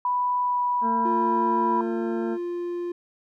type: tone with pitch glide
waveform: sine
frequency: 987.8 to 981 Hz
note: B5 to B5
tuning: 0 to -12 cents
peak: -21 dBFS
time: 0.05-1.81 s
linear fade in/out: 2 ms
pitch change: -12 cents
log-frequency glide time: 0.43-0.6 s
type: harmonic tone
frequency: 227.1 Hz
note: A#3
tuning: 45 cents flat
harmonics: 1 / 2 / 3 / 4 / 6 / 7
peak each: -28 / -34 / -38 / -40 / -44 / -45 dBFS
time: 0.81-2.38 s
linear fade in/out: 50 ms
type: tone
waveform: triangle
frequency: 349.2 Hz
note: F4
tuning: in tune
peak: -25 dBFS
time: 1.05-2.92 s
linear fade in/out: 5 ms
effects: none